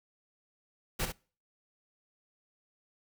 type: noise with echo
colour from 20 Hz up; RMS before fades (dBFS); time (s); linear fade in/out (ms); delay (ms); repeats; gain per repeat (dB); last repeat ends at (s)
pink; -32; 0.99-1.06; 10; 63; 1; -7; 1.123
effects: noise-tail reverb RT60 0.4 s tail -24 dB re dry